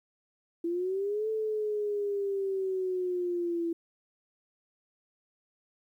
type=linear two-way sweep; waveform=sine; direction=up then down; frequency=333.5 to 440 to 333.5 Hz; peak=-28 dBFS; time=0.64-3.73 s; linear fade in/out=5 ms; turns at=1.29 s; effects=11-bit